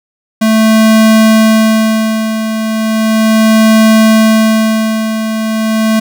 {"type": "tone with tremolo", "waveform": "square", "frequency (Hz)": 220, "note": "A3", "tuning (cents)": 0, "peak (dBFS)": -4, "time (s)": [0.41, 6], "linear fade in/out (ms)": 10, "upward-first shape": "sine", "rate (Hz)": 0.36, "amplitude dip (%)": 65, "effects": []}